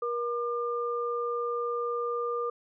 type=tone pair together; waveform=sine; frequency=476.2 / 1200 Hz; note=A#4 / D6; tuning=+37 / +37 cents; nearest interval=octave + major third; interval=1600 cents; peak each=-30 / -32 dBFS; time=0.02-2.5 s; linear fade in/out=5 ms; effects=none